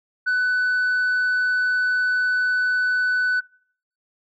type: tone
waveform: sine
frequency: 1496 Hz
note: F#6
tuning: 19 cents sharp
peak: -15 dBFS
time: 0.26-3.41 s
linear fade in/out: 20 ms
effects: noise-tail reverb RT60 0.6 s tail -26 dB re dry + tanh soft clip ceiling -17 dBFS